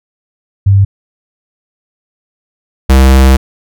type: tone pair in turn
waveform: sine / square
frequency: 98.6 / 66.07 Hz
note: G2 / C2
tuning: +11 / +17 cents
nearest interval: perfect fifth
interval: 694 cents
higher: first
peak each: -3 dBFS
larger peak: neither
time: 0.66-0.85 / 2.89-3.37 s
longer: second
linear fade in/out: 10 ms
effects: none